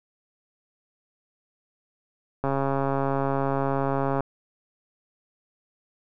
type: click train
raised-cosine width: 1 ms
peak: -12 dBFS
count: 243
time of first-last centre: 2.44-4.206 s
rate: 137 Hz
effects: none